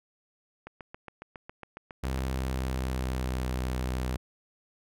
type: click train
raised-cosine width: 0.5 ms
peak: -26 dBFS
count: 12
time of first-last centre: 0.67-2.183 s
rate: 7.27 Hz
type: tone with pitch glide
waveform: sawtooth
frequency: 65.41 to 63.36 Hz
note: C2 to B1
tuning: 0 to +45 cents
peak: -25 dBFS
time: 2.03-4.17 s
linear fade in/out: 10 ms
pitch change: -55 cents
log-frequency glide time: 2.22-3.49 s
effects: none